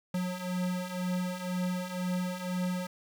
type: beating tone pair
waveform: square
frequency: 179.9 / 181.9 Hz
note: F#3 / F#3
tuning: -48 / -29 cents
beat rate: 2 Hz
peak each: -37 / -33 dBFS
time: 0.14-2.87 s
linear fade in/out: 5 ms
effects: 10-bit